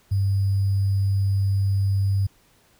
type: tone with sample-and-hold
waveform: sine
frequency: 98 Hz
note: G2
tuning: in tune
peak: -18 dBFS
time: 0.11-2.27 s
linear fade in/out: 10 ms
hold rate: 4900 Hz
effects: pink hiss -59 dBFS RMS until 2.79 s